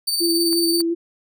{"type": "tone with tremolo", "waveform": "sawtooth", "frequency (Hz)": 4579, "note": "D8", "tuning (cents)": -45, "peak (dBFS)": -15, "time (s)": [0.07, 0.82], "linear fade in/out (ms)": 10, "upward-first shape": "sine", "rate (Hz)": 18, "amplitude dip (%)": 40}
{"type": "tone with vibrato", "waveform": "sine", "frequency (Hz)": 337, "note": "E4", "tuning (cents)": 38, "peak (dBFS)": -18, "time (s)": [0.2, 0.95], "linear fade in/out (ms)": 20, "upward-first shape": "square", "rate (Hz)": 5.7, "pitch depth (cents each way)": 17}
{"type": "clicks", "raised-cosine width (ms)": 0.5, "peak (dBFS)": -24, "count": 2, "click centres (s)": [0.529, 0.805]}
{"effects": []}